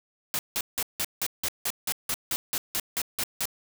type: noise bursts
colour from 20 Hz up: white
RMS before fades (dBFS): -28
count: 15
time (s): 0.34-3.455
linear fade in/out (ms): 0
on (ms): 49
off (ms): 170
effects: none

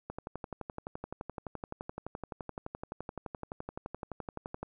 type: click train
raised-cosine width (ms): 1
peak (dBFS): -24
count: 54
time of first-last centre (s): 0.1-4.63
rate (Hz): 11.7
effects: none

